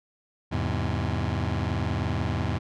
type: chord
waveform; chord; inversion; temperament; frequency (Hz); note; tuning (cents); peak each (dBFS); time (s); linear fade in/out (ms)
sawtooth; E augmented; none; just; 82.41 / 103.01 / 128.76; E2 / G#2 / B#2; 0 / -14 / -27; -25 / -25 / -27; 0.51-2.59; 20
effects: low-pass 4000 Hz 12 dB/octave